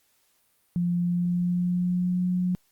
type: tone with pitch glide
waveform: sine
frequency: 174.61 to 180.66 Hz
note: F3 to F#3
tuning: 0 to -41 cents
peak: -22 dBFS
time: 0.76-2.55 s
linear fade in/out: 0 ms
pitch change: +59 cents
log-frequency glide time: 0.99-2.28 s
effects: white hiss -67 dBFS RMS until 2.71 s + Opus 48 kbps